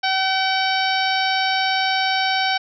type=harmonic tone with a mistuned harmonic; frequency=763 Hz; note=G5; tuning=47 cents flat; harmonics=1 / 2 / 3 / 4 / 5 / 6 / 7; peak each=-21 / -24 / -26 / -27 / -28 / -29 / -29 dBFS; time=0.03-2.58 s; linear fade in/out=10 ms; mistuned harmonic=7; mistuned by=+32 cents; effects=none